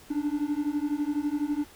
triangle beating tone pair, 288 / 300 Hz, D4 / D4, -34 / +37 cents, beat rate 12 Hz, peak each -27 dBFS, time 0.1-1.65 s, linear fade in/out 10 ms, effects pink hiss -52 dBFS RMS until 1.75 s

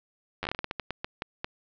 slowing click train, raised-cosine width 0.3 ms, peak -15 dBFS, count 15, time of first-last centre 0.43-1.445 s, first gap 10 ms, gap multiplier 1.27, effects low-pass 5000 Hz 12 dB/octave

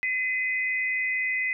sine tone pair together, 2031 / 2504 Hz, B6 / D#7, +48 / +10 cents, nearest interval major third, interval 362 cents, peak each -25 / -31 dBFS, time 0.03-1.53 s, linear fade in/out 0 ms, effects none

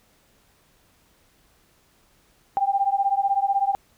sine beating tone pair, 784 / 800 Hz, G5 / G5, 0 / +35 cents, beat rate 16 Hz, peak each -22 dBFS, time 2.57-3.75 s, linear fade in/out 0 ms, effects pink hiss -61 dBFS RMS until 3.97 s

